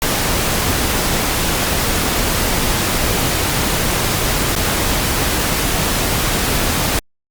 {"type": "noise with dropouts", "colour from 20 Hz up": "pink", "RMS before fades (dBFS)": -17, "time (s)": [0.02, 6.99], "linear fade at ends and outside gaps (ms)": 1, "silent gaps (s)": [4.553, 4.562], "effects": ["Opus 48 kbps"]}